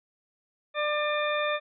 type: harmonic tone with a mistuned harmonic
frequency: 596 Hz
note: D5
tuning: 25 cents sharp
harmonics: 1 / 2 / 3 / 4 / 6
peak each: -28 / -31 / -33 / -34 / -36 dBFS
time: 0.74-1.6 s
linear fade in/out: 50 ms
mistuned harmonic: 4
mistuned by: +17 cents
effects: none